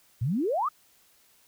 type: exponential sweep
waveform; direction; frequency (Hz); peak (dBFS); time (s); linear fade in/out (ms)
sine; up; 104 to 1319; -24; 0.21-0.69; 10
effects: white hiss -62 dBFS RMS until 1.47 s